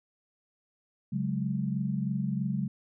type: chord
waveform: sine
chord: C# suspended fourth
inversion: none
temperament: just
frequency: 138.59 / 184.79 / 207.9 Hz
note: C#3 / F#3 / G#3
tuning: 0 / -2 / +2 cents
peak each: -32 dBFS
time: 1.12-2.68 s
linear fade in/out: 10 ms
effects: none